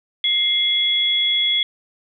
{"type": "tone pair together", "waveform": "sine", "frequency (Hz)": [2107, 3362], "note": ["C7", "G#7"], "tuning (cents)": [12, 20], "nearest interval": "minor sixth", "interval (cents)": 808, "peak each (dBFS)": [-25, -16], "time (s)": [0.24, 1.63], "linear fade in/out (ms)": 2, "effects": []}